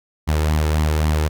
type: tone with flanger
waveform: sawtooth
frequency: 77 Hz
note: D#2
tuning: 17 cents flat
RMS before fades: -18 dBFS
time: 0.27-1.29 s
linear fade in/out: 20 ms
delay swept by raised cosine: 0.94 to 2.34 ms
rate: 3.7 Hz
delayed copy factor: +0.5
effects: none